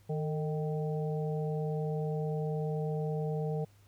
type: harmonic tone with a mistuned harmonic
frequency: 155.56 Hz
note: D#3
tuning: in tune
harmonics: 1 / 3 / 4 / 5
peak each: -32 / -36 / -44 / -44 dBFS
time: 0.09-3.65 s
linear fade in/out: 10 ms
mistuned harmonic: 3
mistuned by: -54 cents
effects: added 101 Hz sine -59 dBFS peak until 3.87 s + pink hiss -67 dBFS RMS until 3.87 s